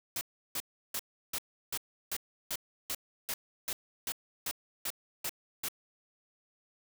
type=noise bursts; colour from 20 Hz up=white; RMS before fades=-35 dBFS; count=15; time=0.16-5.685 s; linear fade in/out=2 ms; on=51 ms; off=340 ms; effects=none